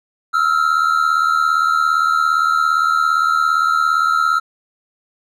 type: tone pair together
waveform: triangle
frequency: 1303.5 / 1381 Hz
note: E6 / F6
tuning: -20 / -20 cents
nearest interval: minor second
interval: 100 cents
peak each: -14 / -14 dBFS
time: 0.33-4.4 s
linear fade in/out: 20 ms
effects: none